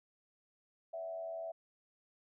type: tone with frequency modulation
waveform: sine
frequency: 660 Hz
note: E5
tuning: 2 cents sharp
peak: -39 dBFS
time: 0.93-1.52 s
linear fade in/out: 10 ms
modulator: 91.2 Hz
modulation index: 0.49
effects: none